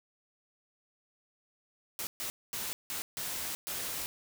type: noise bursts at uneven times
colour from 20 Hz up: white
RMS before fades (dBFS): -37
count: 6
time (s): 1.99-2.07 / 2.2-2.3 / 2.53-2.73 / 2.9-3.02 / 3.17-3.55 / 3.67-4.06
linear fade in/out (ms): 0
effects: none